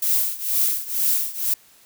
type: noise with tremolo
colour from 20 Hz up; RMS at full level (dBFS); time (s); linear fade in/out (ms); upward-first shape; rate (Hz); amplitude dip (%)
violet; -18; 0.02-1.54; 5; triangle; 2.1; 90
effects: white hiss -53 dBFS RMS until 1.85 s